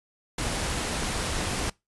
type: noise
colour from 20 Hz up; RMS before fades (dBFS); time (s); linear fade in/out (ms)
pink; -29; 0.38-1.7; 5
effects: noise-tail reverb RT60 0.2 s tail -23 dB re dry + resampled to 24000 Hz